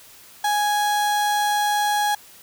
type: tone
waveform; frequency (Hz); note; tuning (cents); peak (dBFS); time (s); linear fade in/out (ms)
35% pulse; 830.6; G#5; 0; -17; 0.44-2.15; 5
effects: white hiss -47 dBFS RMS until 2.42 s